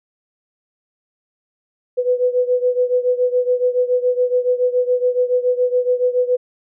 sine beating tone pair, 495.4 / 502.5 Hz, B4 / B4, +5 / +30 cents, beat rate 7.1 Hz, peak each -16 / -19 dBFS, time 1.97-6.37 s, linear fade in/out 20 ms, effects none

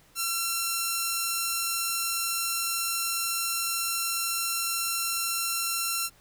5% pulse tone, 1357 Hz, E6, 50 cents sharp, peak -15 dBFS, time 0.15-6.1 s, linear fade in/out 50 ms, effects pink hiss -59 dBFS RMS until 6.2 s

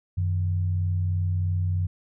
sine tone pair together, 92.5 / 155.56 Hz, F#2 / D#3, 0 / 0 cents, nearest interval major sixth, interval 900 cents, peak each -22 / -34 dBFS, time 0.17-1.87 s, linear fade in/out 10 ms, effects none

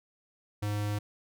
square tone, 103.83 Hz, G#2, in tune, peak -30 dBFS, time 0.62-0.99 s, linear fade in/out 10 ms, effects none

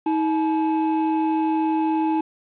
triangle tone pair together, 318.2 / 858 Hz, D#4 / A5, +39 / -44 cents, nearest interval octave + perfect fourth, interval 1717 cents, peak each -18 / -22 dBFS, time 0.06-2.21 s, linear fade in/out 5 ms, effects resampled to 8000 Hz + 8-bit

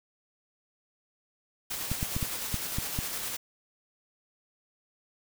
white noise with tremolo, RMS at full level -34 dBFS, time 1.7-3.37 s, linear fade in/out 10 ms, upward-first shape square, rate 9.8 Hz, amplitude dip 25%
clicks, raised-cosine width 5 ms, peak -18 dBFS, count 7, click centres 1.916 / 2.029 / 2.165 / 2.228 / 2.543 / 2.785 / 2.989 s
effects none

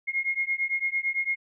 sine beating tone pair, 2144 / 2152.9 Hz, C7 / C7, +42 / +49 cents, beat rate 8.9 Hz, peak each -28 dBFS, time 0.07-1.36 s, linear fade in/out 20 ms, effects none

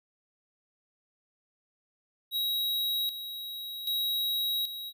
square tone with tremolo, 3835 Hz, A#7, 48 cents sharp, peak -28 dBFS, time 2.31-4.93 s, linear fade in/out 50 ms, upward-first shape square, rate 0.64 Hz, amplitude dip 65%, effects none

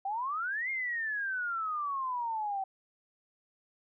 sine exponential two-way sweep, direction up then down, 760 to 2146 to 760 Hz, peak -31 dBFS, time 0.05-2.64 s, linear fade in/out 5 ms, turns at 0.7 s, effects none

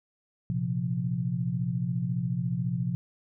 sine chord, Bb suspended second, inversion none, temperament equal, 116.54 / 130.81 / 174.61 Hz, Bb2 / C3 / F3, 0 / 0 / 0 cents, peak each -33 / -30 / -30 dBFS, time 0.5-2.95 s, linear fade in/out 0 ms, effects none

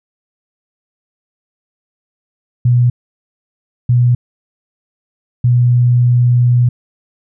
sine tone bursts at uneven times, 122.3 Hz, B2, 16 cents flat, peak -7 dBFS, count 3, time 2.65-2.9 / 3.89-4.15 / 5.44-6.69 s, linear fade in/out 5 ms, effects none

